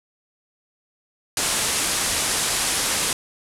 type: low-pass noise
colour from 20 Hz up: white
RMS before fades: -23 dBFS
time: 1.37-3.13 s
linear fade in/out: 2 ms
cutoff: 11000 Hz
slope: 48 dB/octave
effects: none